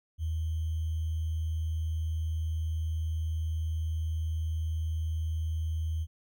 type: tone with sample-and-hold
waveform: sine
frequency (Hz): 80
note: D#2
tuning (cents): +49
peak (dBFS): -28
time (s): 0.18-6.07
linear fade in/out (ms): 50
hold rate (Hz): 3150
effects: MP3 96 kbps